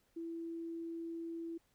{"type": "tone", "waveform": "sine", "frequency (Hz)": 332.5, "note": "E4", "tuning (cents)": 15, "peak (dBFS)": -40, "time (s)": [0.16, 1.58], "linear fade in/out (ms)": 10, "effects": ["pink hiss -75 dBFS RMS until 1.74 s"]}